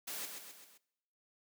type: noise with echo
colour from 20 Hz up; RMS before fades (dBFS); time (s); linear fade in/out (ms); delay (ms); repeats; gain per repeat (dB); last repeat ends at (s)
white; -42; 0.07-0.26; 10; 130; 4; -5; 0.78
effects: noise-tail reverb RT60 0.9 s tail -22 dB re dry + high-pass 200 Hz 12 dB/octave